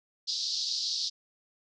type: band-pass noise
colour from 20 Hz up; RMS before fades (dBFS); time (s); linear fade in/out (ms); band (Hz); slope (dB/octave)
white; -32; 0.27-1.1; 20; 3900 to 5300; 48
effects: none